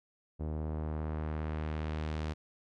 sawtooth tone with low-pass filter sweep, 77.4 Hz, D#2, 9 cents flat, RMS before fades -36 dBFS, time 0.39-2.34 s, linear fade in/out 20 ms, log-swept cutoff 570 to 5300 Hz, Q 0.81, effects none

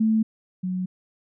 sine tone pair in turn, 220 / 183.89 Hz, A3 / F#3, 0 / -10 cents, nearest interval minor third, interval 310 cents, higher first, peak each -17 / -24 dBFS, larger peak first, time 0-0.23 / 0.63-0.86 s, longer neither, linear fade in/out 10 ms, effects none

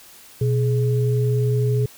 sine tone pair together, 123.52 / 420.3 Hz, B2 / G#4, +1 / +21 cents, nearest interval octave + major sixth, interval 2120 cents, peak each -17 / -24 dBFS, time 0.41-1.86 s, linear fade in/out 5 ms, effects white hiss -46 dBFS RMS until 1.97 s

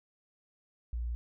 sine tone, 58.9 Hz, A#1, 19 cents sharp, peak -32 dBFS, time 0.93-1.15 s, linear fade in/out 0 ms, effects none

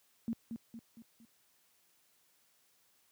sine tone with echo, 229.2 Hz, A#3, 29 cents flat, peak -32 dBFS, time 0.28-0.33 s, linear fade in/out 0 ms, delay 230 ms, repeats 4, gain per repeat -6 dB, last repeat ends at 1.25 s, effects white hiss -71 dBFS RMS until 3.11 s + high-pass 80 Hz 12 dB/octave

